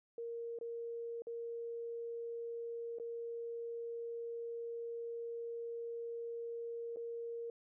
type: tone with dropouts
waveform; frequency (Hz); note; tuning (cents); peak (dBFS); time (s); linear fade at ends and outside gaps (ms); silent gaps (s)
sine; 466.2; A#4; 0; -40; 0.18-7.5; 2; 0.588-0.611 / 1.221-1.269 / 2.986-2.998 / 6.961-6.969
effects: none